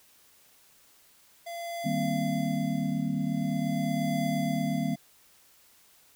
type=tone with tremolo; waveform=square; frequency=683 Hz; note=F5; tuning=39 cents flat; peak=-32 dBFS; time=1.46-4.96 s; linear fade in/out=10 ms; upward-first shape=triangle; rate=0.45 Hz; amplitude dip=90%
type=chord; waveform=sine; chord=C minor seventh; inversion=first; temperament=equal; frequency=155.56 / 196 / 233.1 / 261.6 Hz; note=Eb3 / G3 / Bb3 / C4; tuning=0 / 0 / 0 / 0 cents; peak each=-32 dBFS; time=1.84-4.96 s; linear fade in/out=20 ms
effects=white hiss -60 dBFS RMS until 6.15 s